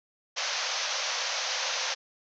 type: band-pass noise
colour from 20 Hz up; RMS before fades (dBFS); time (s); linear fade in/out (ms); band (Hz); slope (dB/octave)
white; -31; 0.36-1.95; 20; 490 to 6400; 96
effects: none